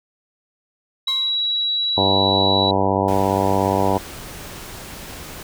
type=tone with pitch glide; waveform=sine; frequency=3894 to 3921 Hz; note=B7 to B7; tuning=-25 to -13 cents; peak=-18 dBFS; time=1.07-2.71 s; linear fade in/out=5 ms; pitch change=+12 cents; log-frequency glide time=1.6-2.17 s
type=tone with exponential decay; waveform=sawtooth; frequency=1062 Hz; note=C6; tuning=25 cents sharp; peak=-25 dBFS; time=1.08-1.52 s; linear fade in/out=0 ms; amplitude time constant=94 ms
type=harmonic tone; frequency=97.1 Hz; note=G2; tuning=16 cents flat; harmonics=1 / 2 / 3 / 4 / 5 / 6 / 7 / 8 / 9 / 10; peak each=-25 / -25 / -25 / -25 / -25 / -25 / -25 / -25 / -25 / -25 dBFS; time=1.97-3.98 s; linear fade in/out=5 ms
type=noise; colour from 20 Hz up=pink; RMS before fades=-35 dBFS; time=3.08-5.43 s; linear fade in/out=2 ms
effects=none